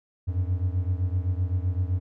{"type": "beating tone pair", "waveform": "triangle", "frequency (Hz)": [88.4, 96.2], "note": ["F2", "G2"], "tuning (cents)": [22, -32], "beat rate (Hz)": 7.8, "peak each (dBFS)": [-23, -26], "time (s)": [0.27, 2], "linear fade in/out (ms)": 20, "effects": []}